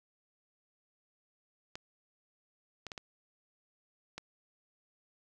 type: clicks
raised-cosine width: 0.2 ms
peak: -24 dBFS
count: 5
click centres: 1.755 / 2.867 / 2.918 / 2.978 / 4.18 s
effects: none